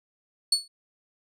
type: tone with exponential decay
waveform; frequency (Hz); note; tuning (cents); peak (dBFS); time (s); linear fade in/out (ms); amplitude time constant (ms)
35% pulse; 4418; C#8; -7; -14; 0.52-0.68; 5; 33
effects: resampled to 32000 Hz